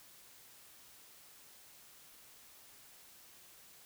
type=silence; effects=white hiss -59 dBFS RMS until 3.85 s